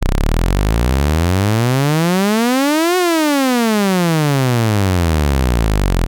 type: exponential two-way sweep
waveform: sawtooth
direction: up then down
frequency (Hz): 30 to 370 to 40.62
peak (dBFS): -8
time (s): 0.01-6.07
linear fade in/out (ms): 20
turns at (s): 2.97
effects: none